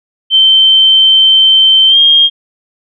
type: tone with pitch glide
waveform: sine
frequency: 3105 to 3228 Hz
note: G7 to G#7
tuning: -17 to -50 cents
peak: -3 dBFS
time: 0.3-2.3 s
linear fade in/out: 50 ms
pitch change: +67 cents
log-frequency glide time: 1.88-1.98 s
effects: none